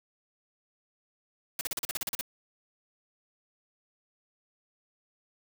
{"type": "noise bursts", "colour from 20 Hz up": "white", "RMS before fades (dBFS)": -32, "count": 11, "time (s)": [1.59, 2.211], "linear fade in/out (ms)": 2, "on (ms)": 21, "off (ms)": 39, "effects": []}